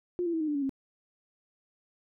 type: tone with pitch steps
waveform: sine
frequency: 354.7 / 338.9 / 323.8 / 309.3 / 295.5 / 282.3 / 269.7 Hz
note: F4 / E4 / E4 / D#4 / D4 / C#4 / C#4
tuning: +27 / +48 / -31 / -10 / +11 / +32 / -47 cents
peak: -27 dBFS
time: 0.19-0.694 s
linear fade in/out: 0 ms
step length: 72 ms
effects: none